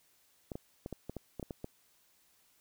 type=clicks; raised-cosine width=2 ms; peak=-26 dBFS; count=10; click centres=0.518 / 0.555 / 0.861 / 0.927 / 1.096 / 1.167 / 1.397 / 1.428 / 1.508 / 1.644 s; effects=white hiss -69 dBFS RMS until 2.6 s